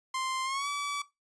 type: tone with pitch glide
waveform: sawtooth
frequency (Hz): 1046.5 to 1147.8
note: C6 to D6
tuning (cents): 0 to -40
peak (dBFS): -27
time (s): 0.14-1.02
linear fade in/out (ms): 5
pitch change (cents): +160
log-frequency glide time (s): 0.44-0.68
effects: noise-tail reverb RT60 0.2 s tail -18 dB re dry + resampled to 22050 Hz